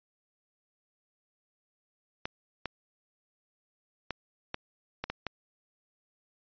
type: clicks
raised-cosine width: 0.3 ms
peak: -17 dBFS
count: 7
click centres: 2.255 / 2.657 / 4.107 / 4.544 / 5.04 / 5.1 / 5.267 s
effects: resampled to 11025 Hz